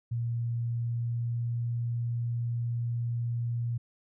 sine tone with pitch glide, 117.7 to 118.38 Hz, A#2 to A#2, +17 to +27 cents, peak -28 dBFS, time 0.11-3.78 s, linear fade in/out 10 ms, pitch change +10 cents, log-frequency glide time 0.64-1.58 s, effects none

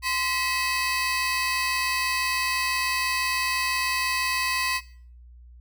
40% pulse tone cluster, 1035 / 1944 / 2566 / 4596 Hz, C6 / B6 / E7 / D8, -19 / -28 / -47 / -38 cents, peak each -28 / -29 / -29 / -30 dBFS, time 0.02-4.81 s, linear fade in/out 50 ms, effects noise-tail reverb RT60 0.5 s tail -19 dB re dry + added 60 Hz sine -45 dBFS peak until 5.6 s

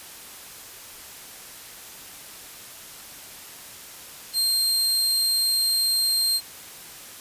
sawtooth tone, 4186 Hz, C8, in tune, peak -17 dBFS, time 4.33-6.41 s, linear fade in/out 50 ms, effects white hiss -42 dBFS RMS until 7.2 s + resampled to 32000 Hz

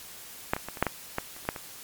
clicks, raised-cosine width 0.5 ms, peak -8 / -17 / -20 / -24 / -6 / -11 / -12 / -30 / -29 / -10 / -21 dBFS, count 11, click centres 0.535 / 0.565 / 0.686 / 0.772 / 0.826 / 0.867 / 1.184 / 1.365 / 1.452 / 1.489 / 1.562 s, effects white hiss -45 dBFS RMS until 1.83 s + MP3 96 kbps

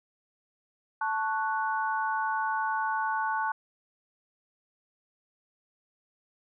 sine chord, F# minor, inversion first, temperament equal, 880 / 1108.7 / 1480 Hz, A5 / C#6 / F#6, 0 / 0 / 0 cents, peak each -29 / -33 / -32 dBFS, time 1.01-3.52 s, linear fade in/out 5 ms, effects none

